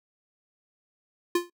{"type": "tone with exponential decay", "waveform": "square", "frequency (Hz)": 349.2, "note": "F4", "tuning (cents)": 0, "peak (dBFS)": -19, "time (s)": [1.35, 1.5], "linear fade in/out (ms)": 5, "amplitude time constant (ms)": 32, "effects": ["noise-tail reverb RT60 0.1 s tail -24 dB re dry"]}